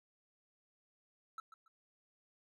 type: tone with echo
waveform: triangle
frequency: 1318.5 Hz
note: E6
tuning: in tune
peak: -40 dBFS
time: 1.38-1.4 s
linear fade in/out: 2 ms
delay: 140 ms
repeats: 2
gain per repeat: -12 dB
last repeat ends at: 1.68 s
effects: none